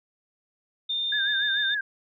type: tone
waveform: sine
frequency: 3618 Hz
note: A7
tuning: 48 cents sharp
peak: -25 dBFS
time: 0.89-1.75 s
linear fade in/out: 10 ms
type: tone with vibrato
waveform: sine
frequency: 1636 Hz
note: G#6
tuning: 26 cents flat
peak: -25 dBFS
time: 1.12-1.81 s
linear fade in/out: 5 ms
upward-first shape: sine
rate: 6.8 Hz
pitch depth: 82 cents each way
effects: none